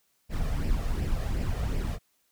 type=noise with flanger; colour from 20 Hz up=brown; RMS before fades=-28 dBFS; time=0.29-1.99 s; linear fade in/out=50 ms; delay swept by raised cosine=0.38 to 1.68 ms; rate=2.7 Hz; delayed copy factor=+0.55; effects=white hiss -71 dBFS RMS until 2.31 s